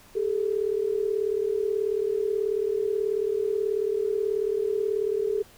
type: tone pair together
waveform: sine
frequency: 398.5 / 436.9 Hz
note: G4 / A4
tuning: +28 / -12 cents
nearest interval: major second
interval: 160 cents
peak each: -26 dBFS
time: 0.15-5.43 s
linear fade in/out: 10 ms
effects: pink hiss -53 dBFS RMS until 5.57 s